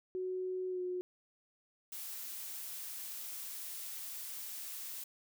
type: tone with pitch glide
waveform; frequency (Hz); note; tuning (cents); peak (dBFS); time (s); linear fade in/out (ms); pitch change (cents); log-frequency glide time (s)
sine; 370 to 362.6; F#4 to F#4; 0 to -35; -35; 0.15-1.01; 0; -35; 0.69-0.81
type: noise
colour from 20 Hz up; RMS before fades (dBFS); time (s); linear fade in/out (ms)
blue; -44; 1.92-5.04; 5
effects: none